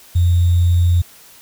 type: tone with sample-and-hold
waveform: sine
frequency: 87.31 Hz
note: F2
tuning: in tune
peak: -10 dBFS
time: 0.15-1.02 s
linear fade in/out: 10 ms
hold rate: 3675 Hz
effects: white hiss -44 dBFS RMS until 1.41 s